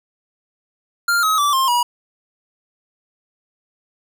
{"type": "tone with pitch steps", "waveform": "square", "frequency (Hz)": [1396.9, 1273.6, 1161.2, 1058.7, 965.2], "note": ["F6", "D#6", "D6", "C6", "B5"], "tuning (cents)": [0, 40, -20, 20, -40], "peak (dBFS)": -15, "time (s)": [1.08, 1.83], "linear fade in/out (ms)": 5, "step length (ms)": 150, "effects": []}